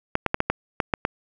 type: clicks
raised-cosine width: 0.5 ms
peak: -5 dBFS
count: 8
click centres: 0.154 / 0.263 / 0.344 / 0.404 / 0.5 / 0.802 / 0.938 / 1.051 s
effects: none